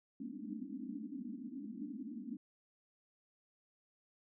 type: band-pass noise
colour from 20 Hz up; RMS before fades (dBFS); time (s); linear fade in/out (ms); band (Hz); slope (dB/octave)
white; -45; 0.2-2.37; 5; 200 to 300; 96
effects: none